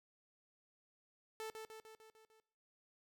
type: tone with echo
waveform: sawtooth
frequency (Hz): 440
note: A4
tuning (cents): 0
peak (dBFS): -39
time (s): 1.4-1.5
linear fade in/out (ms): 0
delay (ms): 150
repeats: 6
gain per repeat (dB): -4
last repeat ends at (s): 2.4
effects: noise-tail reverb RT60 0.6 s tail -19 dB re dry